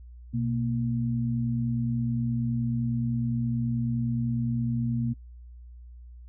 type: tone pair together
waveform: sine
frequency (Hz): 123.5 / 233.1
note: B2 / A#3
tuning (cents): 0 / 0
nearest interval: major seventh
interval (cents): 1100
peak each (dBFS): -27 / -28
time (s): 0.33-5.14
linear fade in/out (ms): 20
effects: noise-tail reverb RT60 0.1 s tail -23 dB re dry + added 60 Hz sine -43 dBFS peak until 6.28 s